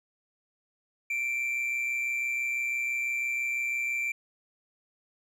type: tone with amplitude modulation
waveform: triangle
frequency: 2349 Hz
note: D7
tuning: in tune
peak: -24 dBFS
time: 1.1-4.12 s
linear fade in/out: 5 ms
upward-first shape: sine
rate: 126 Hz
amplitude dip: 45%
effects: none